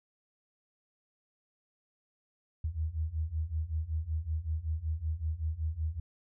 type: beating tone pair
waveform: sine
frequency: 76.4 / 81.7 Hz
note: D#2 / E2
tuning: -31 / -15 cents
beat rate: 5.3 Hz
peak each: -35 / -33 dBFS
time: 2.64-6 s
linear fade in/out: 5 ms
effects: none